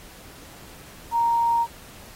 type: tone with quantisation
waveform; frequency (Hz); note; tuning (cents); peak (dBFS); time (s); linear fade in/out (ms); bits
sine; 932.3; A#5; 0; -18; 1.11-1.67; 50; 8
effects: pink hiss -46 dBFS RMS until 2.15 s + AAC 48 kbps